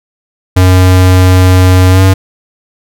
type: tone with pitch glide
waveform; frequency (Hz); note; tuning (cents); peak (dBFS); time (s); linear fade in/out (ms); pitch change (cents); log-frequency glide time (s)
square; 92.2 to 95.01; F#2 to F#2; -6 to +46; -3; 0.56-2.14; 10; +52; 1.9-2.02
effects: none